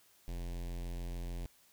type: tone with notch filter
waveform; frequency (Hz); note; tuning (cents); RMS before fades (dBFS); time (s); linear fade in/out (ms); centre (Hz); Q
square; 43.42; F1; -9; -40; 0.28-1.46; 0; 1300; 1.2
effects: white hiss -66 dBFS RMS until 1.72 s